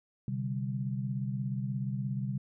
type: chord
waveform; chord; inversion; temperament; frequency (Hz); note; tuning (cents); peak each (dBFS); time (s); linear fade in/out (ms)
sine; C suspended second; none; equal with one note detuned; 129.98 / 146.83 / 196; C3 / D3 / G3; -11 / 0 / 0; -33 / -39 / -36; 0.28-2.38; 2
effects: none